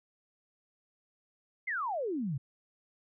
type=exponential sweep; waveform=sine; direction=down; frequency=2169 to 123.47 Hz; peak=-31 dBFS; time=1.67-2.38 s; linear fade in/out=10 ms; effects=none